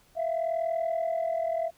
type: tone pair together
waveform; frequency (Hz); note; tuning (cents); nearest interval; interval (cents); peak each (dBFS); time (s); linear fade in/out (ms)
sine; 657 / 697.7; E5 / F5; -6 / -2; minor second; 104; -26 / -30; 0.15-1.71; 50
effects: tanh soft clip ceiling -22 dBFS + pink hiss -62 dBFS RMS until 1.77 s